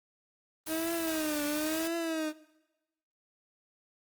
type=noise; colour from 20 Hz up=white; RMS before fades=-39 dBFS; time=0.66-1.88 s; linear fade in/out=10 ms
type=tone with vibrato; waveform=30% pulse; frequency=313.7 Hz; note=D#4; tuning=14 cents sharp; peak=-28 dBFS; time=0.67-2.33 s; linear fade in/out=50 ms; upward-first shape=triangle; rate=0.97 Hz; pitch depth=130 cents each way
effects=noise-tail reverb RT60 1.0 s tail -20 dB re dry + Opus 32 kbps